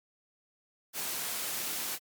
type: noise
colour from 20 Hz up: white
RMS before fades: -35 dBFS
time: 0.93-1.99 s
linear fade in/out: 50 ms
effects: high-pass 150 Hz 12 dB/octave + Opus 48 kbps